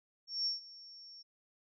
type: tone with ADSR envelope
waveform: sine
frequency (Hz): 5480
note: F8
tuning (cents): -34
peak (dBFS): -30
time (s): 0.27-1.23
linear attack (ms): 190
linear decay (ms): 140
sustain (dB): -20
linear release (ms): 18
effects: none